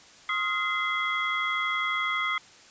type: tone cluster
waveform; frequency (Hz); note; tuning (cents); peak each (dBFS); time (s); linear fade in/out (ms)
sine; 1070 / 1260 / 1392 / 2058 / 3322; C6 / D#6 / F6 / C7 / G#7; +38 / +21 / -6 / -29 / 0; -37 / -30 / -37 / -28 / -35; 0.29-2.38; 2
effects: white hiss -52 dBFS RMS until 2.7 s + resampled to 16000 Hz